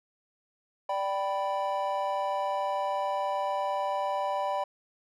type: chord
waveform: triangle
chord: G major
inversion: second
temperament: equal with one note detuned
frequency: 587.3 / 778.6 / 987.8 Hz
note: D5 / G5 / B5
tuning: 0 / -12 / 0 cents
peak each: -30 dBFS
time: 0.89-4.64 s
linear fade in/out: 5 ms
effects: none